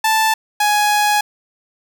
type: tone pair in turn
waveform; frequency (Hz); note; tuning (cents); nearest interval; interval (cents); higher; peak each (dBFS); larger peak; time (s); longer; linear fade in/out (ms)
sawtooth; 880 / 834.2; A5 / G#5; 0 / +7; minor second; 93; first; -9; neither; 0.04-0.34 / 0.6-1.21; second; 5
effects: 8-bit